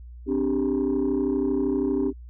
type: chord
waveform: sine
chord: C suspended second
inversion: none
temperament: just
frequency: 261.6 / 294.3 / 392.4 Hz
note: C4 / D4 / G4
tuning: 0 / +4 / +2 cents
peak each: -24 dBFS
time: 0.26-2.13 s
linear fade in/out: 50 ms
effects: tanh soft clip ceiling -17 dBFS + added 60 Hz sine -39 dBFS peak until 2.29 s